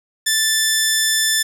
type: tone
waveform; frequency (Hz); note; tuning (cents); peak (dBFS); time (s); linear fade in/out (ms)
10% pulse; 1760; A6; 0; -6; 0.26-1.43; 10
effects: none